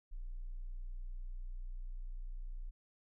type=tone; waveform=sine; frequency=30.15 Hz; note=B0; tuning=41 cents flat; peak=-40 dBFS; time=0.11-2.71 s; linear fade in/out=20 ms; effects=none